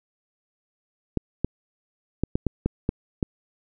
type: clicks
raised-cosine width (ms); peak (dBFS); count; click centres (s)
3; -9; 8; 1.173 / 1.446 / 2.236 / 2.355 / 2.467 / 2.66 / 2.891 / 3.228
effects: none